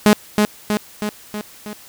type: tone with echo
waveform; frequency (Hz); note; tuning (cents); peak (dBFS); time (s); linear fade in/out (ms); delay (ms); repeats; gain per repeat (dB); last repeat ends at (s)
sawtooth; 210; G#3; +19; -4; 0.06-0.13; 0; 320; 5; -4; 1.73
effects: white hiss -43 dBFS RMS until 1.88 s